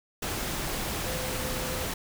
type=tone in noise; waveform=sine; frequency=512 Hz; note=C5; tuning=38 cents flat; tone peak=-38 dBFS; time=1.06-1.85 s; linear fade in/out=5 ms; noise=pink; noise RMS=-32 dBFS; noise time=0.22-1.94 s; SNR=-9 dB; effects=none